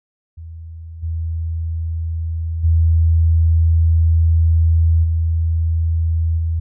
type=tone with level steps; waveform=sine; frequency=81.9 Hz; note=E2; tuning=11 cents flat; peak=-30 / -19 / -10 / -14 / -16 dBFS; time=0.37-6.6 s; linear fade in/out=10 ms; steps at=1.02 / 2.63 / 5.03 / 6.37 s; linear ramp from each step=20 ms; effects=none